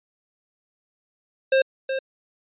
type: tone with echo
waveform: square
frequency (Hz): 532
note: C5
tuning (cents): +29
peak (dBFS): -16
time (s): 1.52-1.62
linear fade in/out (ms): 5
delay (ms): 370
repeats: 1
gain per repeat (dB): -8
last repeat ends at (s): 1.99
effects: resampled to 8000 Hz